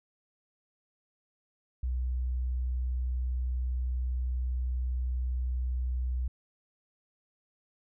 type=tone; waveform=sine; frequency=62.5 Hz; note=B1; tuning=21 cents sharp; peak=-28 dBFS; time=1.83-6.28 s; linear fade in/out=5 ms; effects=none